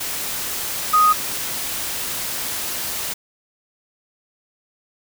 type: tone in noise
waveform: sine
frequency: 1246 Hz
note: D#6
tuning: 2 cents sharp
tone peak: -11 dBFS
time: 0.93-1.13 s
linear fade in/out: 10 ms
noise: white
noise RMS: -26 dBFS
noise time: 0-3.14 s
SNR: +12 dB
effects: none